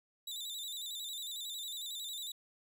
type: tone with vibrato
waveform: sawtooth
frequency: 3729 Hz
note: A#7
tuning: in tune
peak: -37 dBFS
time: 0.27-2.32 s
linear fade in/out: 5 ms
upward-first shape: square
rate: 11 Hz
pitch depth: 72 cents each way
effects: none